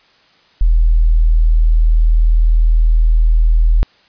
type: tone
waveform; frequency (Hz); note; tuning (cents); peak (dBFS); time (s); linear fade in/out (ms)
sine; 40.16; E1; -44; -7; 0.61-3.83; 0
effects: white hiss -51 dBFS RMS until 4.08 s + resampled to 11025 Hz